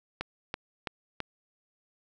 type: click train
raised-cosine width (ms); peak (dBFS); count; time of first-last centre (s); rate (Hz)
0.3; -16; 4; 0.21-1.203; 3.02
effects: none